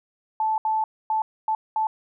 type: tone bursts at uneven times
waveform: sine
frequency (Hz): 874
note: A5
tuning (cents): -12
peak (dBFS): -20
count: 5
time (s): 0.4-0.58 / 0.65-0.84 / 1.1-1.22 / 1.48-1.55 / 1.76-1.87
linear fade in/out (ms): 2
effects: none